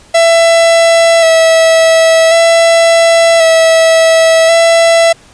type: tone with vibrato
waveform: 45% pulse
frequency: 659.3 Hz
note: E5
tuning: in tune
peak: -4 dBFS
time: 0.14-5.13 s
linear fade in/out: 10 ms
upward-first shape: square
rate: 0.46 Hz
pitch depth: 20 cents each way
effects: pink hiss -41 dBFS RMS until 5.33 s + resampled to 22050 Hz